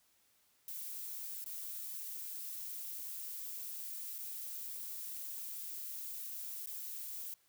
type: noise with dropouts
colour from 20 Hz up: violet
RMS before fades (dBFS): -44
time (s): 0.68-7.34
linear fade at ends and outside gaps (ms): 1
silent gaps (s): 1.442-1.461 / 4.183-4.187 / 6.66-6.672
effects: white hiss -72 dBFS RMS until 7.48 s